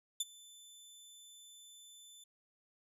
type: tone with ADSR envelope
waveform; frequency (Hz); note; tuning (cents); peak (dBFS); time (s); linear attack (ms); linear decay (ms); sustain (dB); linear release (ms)
20% pulse; 3520; A7; 0; -25; 0.2-2.24; 6; 30; -24; 5
effects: none